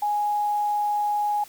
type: tone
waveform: sine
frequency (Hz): 830.6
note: G#5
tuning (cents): 0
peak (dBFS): -21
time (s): 0.02-1.44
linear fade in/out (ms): 5
effects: white hiss -48 dBFS RMS until 1.48 s